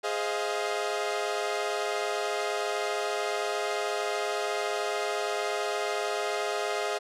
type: chord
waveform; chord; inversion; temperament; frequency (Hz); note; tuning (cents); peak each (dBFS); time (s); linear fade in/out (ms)
sawtooth; F minor seventh; first; equal with one note detuned; 415.3 / 523.3 / 629.8 / 698.5; Ab4 / C5 / Eb5 / F5; 0 / 0 / +21 / 0; -28 / -33 / -30 / -30; 0.03-6.99; 20
effects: low-pass 8000 Hz 12 dB/octave